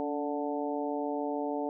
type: harmonic tone with a mistuned harmonic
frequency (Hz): 146.83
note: D3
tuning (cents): 0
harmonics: 2 / 3 / 4 / 5 / 6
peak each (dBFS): -34 / -36 / -37 / -38 / -39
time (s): 0-1.69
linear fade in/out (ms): 0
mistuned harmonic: 2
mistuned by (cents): -39
effects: none